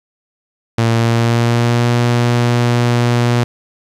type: tone with pitch glide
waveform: sawtooth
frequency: 114.9 to 120.26 Hz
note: A#2 to B2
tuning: -25 to -46 cents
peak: -7 dBFS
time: 0.78-3.44 s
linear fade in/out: 5 ms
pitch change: +79 cents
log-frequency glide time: 0.9-1.9 s
effects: low-pass 7000 Hz 12 dB/octave + 8-bit

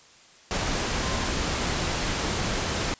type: tone in noise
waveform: sine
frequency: 1045 Hz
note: C6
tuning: 2 cents flat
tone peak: -38 dBFS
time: 1.02-1.29 s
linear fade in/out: 0 ms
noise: pink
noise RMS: -27 dBFS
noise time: 0.51-2.94 s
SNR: -14 dB
effects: white hiss -53 dBFS RMS until 2.99 s + resampled to 16000 Hz

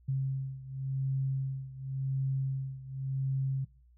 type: beating tone pair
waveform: sine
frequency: 133.9 / 134.81 Hz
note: C3 / C#3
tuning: +40 / -48 cents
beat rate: 0.91 Hz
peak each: -32 / -35 dBFS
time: 0.08-3.65 s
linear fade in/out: 10 ms
effects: noise-tail reverb RT60 0.4 s tail -21 dB re dry + added 60 Hz sine -58 dBFS peak until 3.97 s

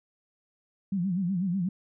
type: tone with vibrato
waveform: sine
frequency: 184.1 Hz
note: F#3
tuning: 8 cents flat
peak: -25 dBFS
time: 0.92-1.69 s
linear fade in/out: 5 ms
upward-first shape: sine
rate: 8.1 Hz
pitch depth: 140 cents each way
effects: none

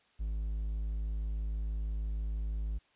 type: tone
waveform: triangle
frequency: 53.1 Hz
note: G#1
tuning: 39 cents sharp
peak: -30 dBFS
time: 0.19-2.79 s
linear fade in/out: 20 ms
effects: white hiss -68 dBFS RMS until 2.95 s + resampled to 8000 Hz

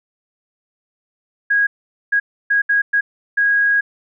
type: tone bursts at uneven times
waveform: sine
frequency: 1646 Hz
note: G#6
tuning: 16 cents flat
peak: -12 dBFS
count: 6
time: 1.5-1.67 / 2.12-2.2 / 2.5-2.62 / 2.69-2.82 / 2.93-3.01 / 3.37-3.81 s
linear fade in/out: 10 ms
effects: none

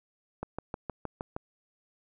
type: click train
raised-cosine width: 1 ms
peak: -20 dBFS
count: 7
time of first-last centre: 0.43-1.365 s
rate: 6.42 Hz
effects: none

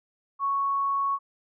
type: tone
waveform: sine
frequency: 1108.7 Hz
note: C#6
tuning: in tune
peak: -23 dBFS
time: 0.39-1.19 s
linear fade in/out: 50 ms
effects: none

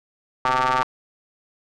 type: ring-modulated tone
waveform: sawtooth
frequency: 130 Hz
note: C3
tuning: 11 cents flat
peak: -11 dBFS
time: 0.45-0.83 s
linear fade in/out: 0 ms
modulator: 1030 Hz
effects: low-pass 5000 Hz 12 dB/octave

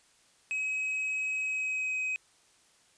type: tone with pitch glide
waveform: triangle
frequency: 2547 to 2526 Hz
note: D#7 to D#7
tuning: +40 to +26 cents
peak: -28 dBFS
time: 0.51-2.16 s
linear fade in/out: 0 ms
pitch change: -14 cents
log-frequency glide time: 1.43-1.97 s
effects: white hiss -64 dBFS RMS until 2.97 s + resampled to 22050 Hz

